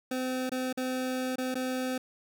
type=tone with dropouts; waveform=25% pulse; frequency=256.7 Hz; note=C4; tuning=33 cents flat; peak=-26 dBFS; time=0.11-1.98 s; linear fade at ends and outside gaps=5 ms; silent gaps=0.495-0.517 / 0.728-0.773 / 1.358-1.382 / 1.544-1.553 s; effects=none